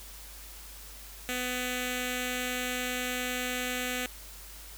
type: tone with notch filter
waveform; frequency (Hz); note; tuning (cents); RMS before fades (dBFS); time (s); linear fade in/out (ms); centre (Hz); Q
5% pulse; 250; B3; +21; -33; 1.29-4.06; 0; 1000; 1.3
effects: added 50 Hz sine -48 dBFS peak until 4.77 s + white hiss -48 dBFS RMS until 4.77 s